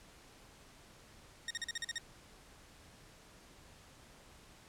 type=tone bursts; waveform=15% pulse; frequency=1857 Hz; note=A#6; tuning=7 cents flat; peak=-30 dBFS; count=8; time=1.48-1.982 s; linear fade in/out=2 ms; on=26 ms; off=42 ms; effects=pink hiss -59 dBFS RMS until 4.68 s + low-pass 10000 Hz 12 dB/octave